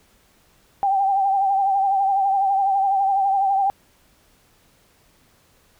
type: tone with vibrato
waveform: sine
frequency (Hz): 784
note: G5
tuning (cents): 0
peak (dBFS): -16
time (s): 0.83-3.7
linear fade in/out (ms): 0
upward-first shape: triangle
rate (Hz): 12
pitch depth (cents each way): 59
effects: pink hiss -58 dBFS RMS until 5.79 s